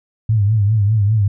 sine tone with vibrato, 105.5 Hz, G#2, 28 cents sharp, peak -11 dBFS, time 0.29-1.28 s, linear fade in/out 5 ms, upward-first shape triangle, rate 5 Hz, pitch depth 130 cents each way, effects none

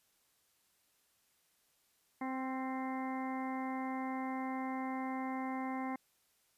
harmonic tone with a mistuned harmonic, 261.6 Hz, C4, in tune, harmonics 1 / 2 / 3 / 4 / 5 / 6 / 7 / 8, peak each -38 / -49 / -42 / -45 / -56 / -59 / -53 / -49 dBFS, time 2.21-5.96 s, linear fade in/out 5 ms, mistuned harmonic 5, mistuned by +32 cents, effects white hiss -74 dBFS RMS until 6.57 s + resampled to 32000 Hz

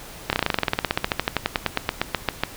slowing click train, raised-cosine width 0.3 ms, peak -3 dBFS, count 30, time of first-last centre 0.3-2.436 s, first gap 29 ms, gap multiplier 1.06, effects pink hiss -40 dBFS RMS until 2.56 s

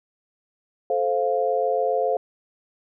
sine chord, F major, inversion first, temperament just, 436.5 / 523.8 / 698.5 Hz, A4 / C5 / F5, -14 / +2 / 0 cents, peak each -25 / -23 / -24 dBFS, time 0.9-2.17 s, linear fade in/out 2 ms, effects none

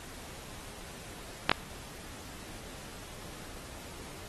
clicks, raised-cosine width 0.3 ms, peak -6 dBFS, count 2, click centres 1.495 / 1.516 s, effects pink hiss -47 dBFS RMS until 4.28 s + AAC 32 kbps

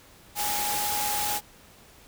sine tone in noise, 830.6 Hz, G#5, in tune, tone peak -30 dBFS, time 0.35-1.41 s, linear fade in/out 50 ms, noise white, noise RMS -29 dBFS, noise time 0.35-1.41 s, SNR -4 dB, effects pink hiss -53 dBFS RMS until 2.07 s

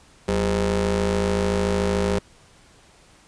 25% pulse ring-modulated tone, 107.3 Hz, A2, 43 cents flat, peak -13 dBFS, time 0.28-2.19 s, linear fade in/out 5 ms, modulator 295 Hz, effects pink hiss -53 dBFS RMS until 3.27 s + resampled to 22050 Hz

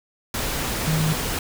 sine tone in noise, 157.5 Hz, D#3, 21 cents sharp, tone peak -19 dBFS, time 0.87-1.13 s, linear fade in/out 2 ms, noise pink, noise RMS -26 dBFS, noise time 0.34-1.39 s, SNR +4 dB, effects none

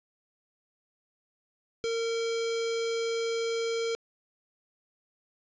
square tone with notch filter, 458.5 Hz, A#4, 29 cents flat, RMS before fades -30 dBFS, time 1.84-3.95 s, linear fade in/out 0 ms, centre 930 Hz, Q 0.52, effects resampled to 16000 Hz + 9-bit

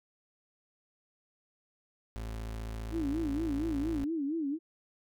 35% pulse tone, 55 Hz, A1, in tune, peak -35 dBFS, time 2.16-4.04 s, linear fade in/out 0 ms
sine tone with vibrato, 302.8 Hz, D#4, 47 cents flat, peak -30 dBFS, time 2.91-4.59 s, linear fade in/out 50 ms, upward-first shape sine, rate 4.3 Hz, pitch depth 170 cents each way
effects none

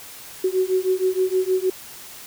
sine beating tone pair, 370 / 376.4 Hz, F#4 / F#4, 0 / +30 cents, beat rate 6.4 Hz, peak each -21 dBFS, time 0.44-1.7 s, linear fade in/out 5 ms, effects white hiss -40 dBFS RMS until 2.26 s

